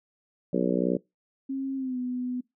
harmonic tone, 61.74 Hz, B1, in tune, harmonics 3 / 4 / 5 / 6 / 7 / 8 / 9, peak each -28 / -29 / -30 / -31 / -31 / -32 / -33 dBFS, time 0.53-0.97 s, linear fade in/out 5 ms
sine tone with pitch glide, 269.1 to 249.6 Hz, C4 to B3, +49 to +19 cents, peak -28 dBFS, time 1.49-2.41 s, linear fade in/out 10 ms, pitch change -130 cents, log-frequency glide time 1.76-1.98 s
effects noise-tail reverb RT60 0.2 s tail -23 dB re dry

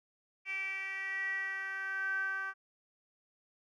10% pulse tone with band-pass filter sweep, 386.7 Hz, G4, 24 cents flat, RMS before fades -37 dBFS, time 0.45-2.54 s, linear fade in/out 50 ms, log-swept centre 2400 to 1400 Hz, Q 10, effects none

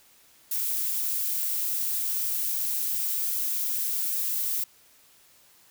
violet noise, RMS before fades -28 dBFS, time 0.51-4.64 s, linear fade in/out 5 ms, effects white hiss -58 dBFS RMS until 5.7 s

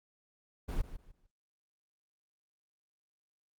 brown noise with echo, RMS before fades -32 dBFS, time 0.68-0.82 s, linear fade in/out 10 ms, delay 150 ms, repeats 3, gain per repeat -12 dB, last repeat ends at 1.27 s, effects Opus 24 kbps

